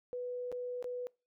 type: tone with dropouts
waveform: sine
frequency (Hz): 493.9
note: B4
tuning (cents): 0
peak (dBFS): -36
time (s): 0.13-1.07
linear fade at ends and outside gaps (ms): 0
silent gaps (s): 0.517-0.525 / 0.826-0.843
effects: noise-tail reverb RT60 0.3 s tail -25 dB re dry